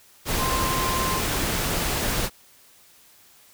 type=tone in noise; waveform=sine; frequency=1046.5 Hz; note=C6; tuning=in tune; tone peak=-26 dBFS; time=0.37-1.22 s; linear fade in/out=50 ms; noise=pink; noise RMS=-25 dBFS; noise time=0.25-2.3 s; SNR=-4 dB; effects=white hiss -54 dBFS RMS until 3.53 s